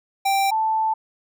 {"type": "tone pair in turn", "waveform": ["square", "sine"], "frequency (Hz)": [784, 880], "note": ["G5", "A5"], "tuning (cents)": [0, 0], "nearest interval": "major second", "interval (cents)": 200, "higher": "second", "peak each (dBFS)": -18, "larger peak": "neither", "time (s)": [[0.25, 0.51], [0.51, 0.94]], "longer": "second", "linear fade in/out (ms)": 10, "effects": []}